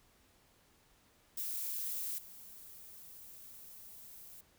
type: noise with level steps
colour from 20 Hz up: violet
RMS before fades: -39 / -53 dBFS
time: 1.37-4.41 s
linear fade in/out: 5 ms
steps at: 2.18 s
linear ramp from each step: 5 ms
effects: pink hiss -68 dBFS RMS until 4.58 s